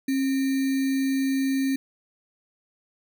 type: tone with sample-and-hold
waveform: sine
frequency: 269 Hz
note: C4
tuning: 48 cents sharp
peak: -21 dBFS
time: 0.08-1.76 s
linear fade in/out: 5 ms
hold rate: 2100 Hz
effects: none